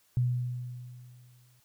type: tone with exponential decay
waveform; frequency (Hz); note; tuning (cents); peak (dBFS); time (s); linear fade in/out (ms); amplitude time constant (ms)
sine; 123.47; B2; 0; -22; 0.17-1.6; 0; 310
effects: white hiss -67 dBFS RMS until 1.64 s